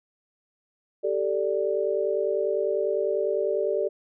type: chord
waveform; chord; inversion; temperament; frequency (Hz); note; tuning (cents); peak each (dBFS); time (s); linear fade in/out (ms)
sine; G suspended second; none; equal with one note detuned; 390 / 440 / 587.3; G4 / A4 / D5; -9 / 0 / 0; -27; 1.03-3.89; 20
effects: none